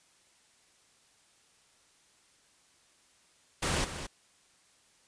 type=noise with echo; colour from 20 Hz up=pink; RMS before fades=-30 dBFS; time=3.62-3.85 s; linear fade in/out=10 ms; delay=220 ms; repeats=1; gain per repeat=-10 dB; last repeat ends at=4.07 s; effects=white hiss -65 dBFS RMS until 5.07 s + resampled to 22050 Hz